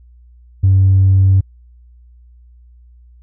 triangle tone with tanh clipping, 95.7 Hz, G2, 41 cents flat, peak -7 dBFS, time 0.63-1.41 s, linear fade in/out 10 ms, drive 5 dB, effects added 60 Hz sine -41 dBFS peak until 3.22 s

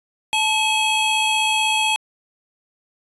square tone cluster, 871 / 2557 / 3289 Hz, A5 / D#7 / G#7, -18 / +47 / -18 cents, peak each -22 dBFS, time 0.33-1.96 s, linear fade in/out 0 ms, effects resampled to 24000 Hz

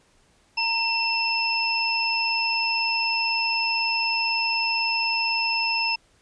sine tone cluster, 920 / 2692 / 5230 Hz, A#5 / E7 / E8, -23 / +36 / -15 cents, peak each -28 / -24 / -26 dBFS, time 0.57-5.96 s, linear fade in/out 10 ms, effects pink hiss -61 dBFS RMS until 6.21 s + resampled to 22050 Hz

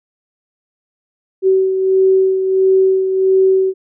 sine beating tone pair, 380 / 381.5 Hz, F#4 / G4, +46 / -47 cents, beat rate 1.5 Hz, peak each -10 / -19 dBFS, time 1.42-3.74 s, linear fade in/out 50 ms, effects none

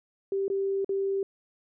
sine tone with dropouts, 391.4 Hz, G4, 3 cents flat, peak -25 dBFS, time 0.32-1.23 s, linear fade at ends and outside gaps 2 ms, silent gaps 0.481-0.5 / 0.846-0.892 s, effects none

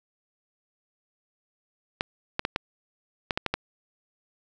clicks, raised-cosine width 0.3 ms, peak -9 dBFS, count 8, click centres 2.009 / 2.394 / 2.451 / 2.561 / 3.308 / 3.375 / 3.463 / 3.54 s, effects none

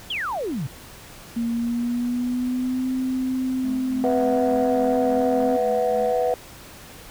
sine exponential sweep, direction down, 3443 to 119.2 Hz, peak -24 dBFS, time 0.1-0.67 s, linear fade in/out 5 ms
sine tone with pitch glide, 233.1 to 258.6 Hz, A#3 to C4, 0 to -20 cents, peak -21 dBFS, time 1.36-5.57 s, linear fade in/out 10 ms, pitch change +180 cents, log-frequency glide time 1.51-2.9 s
triangle tone with tremolo, 216 Hz, A3, 32 cents flat, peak -28 dBFS, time 3.64-6.13 s, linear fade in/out 5 ms, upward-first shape sine, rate 3.5 Hz, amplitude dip 70%
sine chord, B suspended fourth, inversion none, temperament equal, 493.9 / 659.3 / 740 Hz, B4 / E5 / F#5, 0 / 0 / 0 cents, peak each -20 / -24 / -24 dBFS, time 4.04-6.34 s, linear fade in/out 0 ms
effects tanh soft clip ceiling -12 dBFS + pink hiss -43 dBFS RMS until 7.1 s

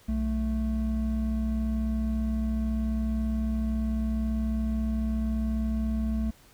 triangle tone pair together, 61.89 / 220 Hz, B1 / A3, +4 / 0 cents, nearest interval octave + minor seventh, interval 2196 cents, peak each -26 dBFS, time 0.08-6.31 s, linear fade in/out 10 ms, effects pink hiss -57 dBFS RMS until 6.53 s

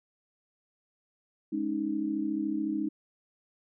sine chord, Ab suspended fourth, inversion none, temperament equal, 207.7 / 277.2 / 311.1 Hz, Ab3 / Db4 / Eb4, 0 / 0 / 0 cents, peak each -35 / -34 / -30 dBFS, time 1.52-2.89 s, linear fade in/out 10 ms, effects none

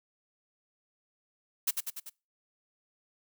blue noise with echo, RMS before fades -27 dBFS, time 1.67-1.71 s, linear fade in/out 10 ms, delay 97 ms, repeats 4, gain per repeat -4 dB, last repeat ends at 2.098 s, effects noise-tail reverb RT60 0.3 s tail -25 dB re dry

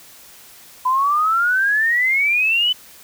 sine exponential sweep, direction up, 1000 to 3034 Hz, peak -14 dBFS, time 0.85-2.73 s, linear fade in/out 10 ms, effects white hiss -44 dBFS RMS until 3.03 s

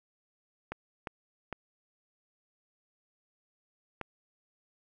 clicks, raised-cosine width 0.5 ms, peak -21 dBFS, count 4, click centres 0.72 / 1.072 / 1.527 / 4.013 s, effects none

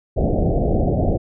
pink low-pass noise, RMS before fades -18 dBFS, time 0.16-1.18 s, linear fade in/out 20 ms, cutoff 740 Hz, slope 96 dB/octave, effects none

